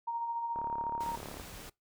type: tone with tremolo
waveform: sine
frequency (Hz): 932.3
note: A#5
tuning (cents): 0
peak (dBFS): -31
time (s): 0.07-1.16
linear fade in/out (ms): 10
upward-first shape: sine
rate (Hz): 14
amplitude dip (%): 40
type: click train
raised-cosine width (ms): 1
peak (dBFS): -29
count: 31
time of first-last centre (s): 0.56-1.398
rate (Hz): 35.8
type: noise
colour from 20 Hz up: pink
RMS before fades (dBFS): -47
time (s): 1-1.7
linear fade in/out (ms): 10
effects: noise-tail reverb RT60 0.2 s tail -24 dB re dry